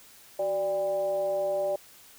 sine tone with frequency modulation, 587.3 Hz, D5, in tune, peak -25 dBFS, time 0.39-1.76 s, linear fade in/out 5 ms, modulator 212 Hz, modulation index 0.54, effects white hiss -53 dBFS RMS until 2.18 s

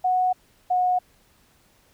sine tone pair in turn, 736 / 728 Hz, F#5 / F#5, -9 / -28 cents, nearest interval unison, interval 19 cents, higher first, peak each -18 dBFS, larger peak neither, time 0.04-0.33 / 0.7-0.99 s, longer neither, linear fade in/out 10 ms, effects pink hiss -60 dBFS RMS until 1.93 s

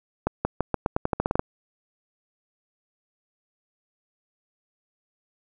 accelerating click train, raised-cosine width 1 ms, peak -8 dBFS, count 13, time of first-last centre 0.27-1.394 s, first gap 180 ms, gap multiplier 0.87, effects none

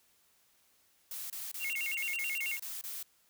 blue noise bursts, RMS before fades -41 dBFS, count 9, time 1.11-3.028 s, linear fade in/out 2 ms, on 190 ms, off 26 ms
triangle tone with vibrato, 2445 Hz, D#7, 31 cents flat, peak -32 dBFS, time 1.59-2.59 s, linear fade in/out 50 ms, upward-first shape square, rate 9.2 Hz, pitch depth 210 cents each way
effects white hiss -69 dBFS RMS until 3.29 s

